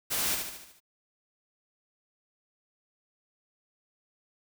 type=noise with echo; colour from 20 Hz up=white; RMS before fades=-30 dBFS; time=0.1-0.36 s; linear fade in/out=20 ms; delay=74 ms; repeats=6; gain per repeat=-5 dB; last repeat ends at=0.804 s; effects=none